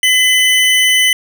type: tone pair together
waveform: square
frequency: 2023 / 3004 Hz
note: B6 / F#7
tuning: +41 / +26 cents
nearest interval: perfect fifth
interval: 685 cents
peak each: -12 dBFS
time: 0.03-1.13 s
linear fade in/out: 2 ms
effects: none